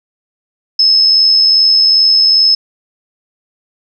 sine tone with amplitude modulation, 5200 Hz, E8, 24 cents flat, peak -4 dBFS, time 0.79-2.55 s, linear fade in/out 5 ms, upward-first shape sine, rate 82.5 Hz, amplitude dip 35%, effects none

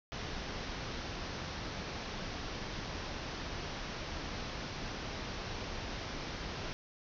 pink low-pass noise, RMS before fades -41 dBFS, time 0.12-6.73 s, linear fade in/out 0 ms, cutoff 6000 Hz, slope 96 dB/octave, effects none

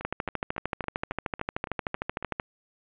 two click trains, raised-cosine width 0.5 ms, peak -23 / -13 dBFS, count 9 / 32, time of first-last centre 0.01-2.226 / 0.05-2.398 s, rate 3.61 / 13.2 Hz, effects resampled to 8000 Hz + 7-bit

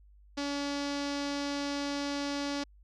sawtooth tone with low-pass filter, 284.3 Hz, C#4, 44 cents sharp, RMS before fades -34 dBFS, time 0.37-2.64 s, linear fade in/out 10 ms, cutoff 5200 Hz, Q 2.6, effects added 50 Hz sine -55 dBFS peak until 2.83 s

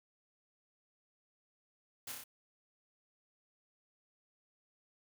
white noise with echo, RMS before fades -44 dBFS, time 2.07-2.12 s, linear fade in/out 5 ms, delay 30 ms, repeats 4, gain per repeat -2 dB, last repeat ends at 2.24 s, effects none

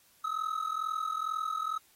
triangle ring-modulated tone, 1280 Hz, D#6, 49 cents sharp, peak -26 dBFS, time 0.24-1.78 s, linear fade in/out 0 ms, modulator 21.1 Hz, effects white hiss -64 dBFS RMS until 1.95 s + AAC 48 kbps

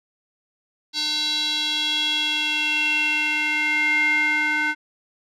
square tone with band-pass filter sweep, 302.5 Hz, D#4, 49 cents flat, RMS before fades -22 dBFS, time 0.93-4.75 s, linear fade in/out 50 ms, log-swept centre 4300 to 1800 Hz, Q 6.2, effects none

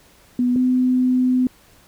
sine tone pair in turn, 246.9 / 253.5 Hz, B3 / B3, 0 / +45 cents, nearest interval unison, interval 45 cents, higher second, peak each -15 / -14 dBFS, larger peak second, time 0.39-0.56 / 0.56-1.47 s, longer second, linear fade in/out 2 ms, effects pink hiss -52 dBFS RMS until 1.87 s

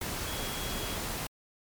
sine tone in noise, 3316 Hz, G#7, 3 cents flat, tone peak -43 dBFS, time 0.27-0.96 s, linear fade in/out 5 ms, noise pink, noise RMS -35 dBFS, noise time 0.01-1.27 s, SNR -11 dB, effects MP3 96 kbps

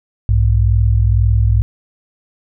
sine tone pair together, 61.66 / 103.7 Hz, B1 / G#2, -2 / -2 cents, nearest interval major sixth, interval 900 cents, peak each -12 dBFS, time 0.29-1.62 s, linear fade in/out 0 ms, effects none

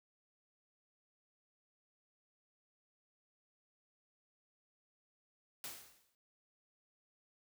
white noise with exponential decay, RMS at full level -43 dBFS, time 5.64-6.15 s, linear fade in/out 1 ms, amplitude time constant 110 ms, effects none

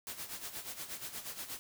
white noise with tremolo, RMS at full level -41 dBFS, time 0.07-1.59 s, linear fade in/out 0 ms, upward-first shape sine, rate 8.4 Hz, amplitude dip 70%, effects none

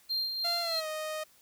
triangle tone with tremolo, 4186 Hz, C8, in tune, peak -27 dBFS, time 0.09-0.81 s, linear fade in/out 20 ms, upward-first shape sine, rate 3.1 Hz, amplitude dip 45%
sawtooth tone with pitch glide, 689 to 621 Hz, F5 to D#5, -24 to -3 cents, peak -30 dBFS, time 0.44-1.24 s, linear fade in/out 10 ms, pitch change -179 cents, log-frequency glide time 0.61-0.87 s
effects white hiss -62 dBFS RMS until 1.41 s

